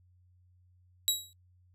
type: tone with exponential decay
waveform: 20% pulse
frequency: 3866 Hz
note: B7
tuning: 38 cents flat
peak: -16 dBFS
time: 1.08-1.33 s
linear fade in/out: 0 ms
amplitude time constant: 54 ms
effects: noise-tail reverb RT60 0.1 s tail -26 dB re dry + added 90 Hz sine -61 dBFS peak until 1.74 s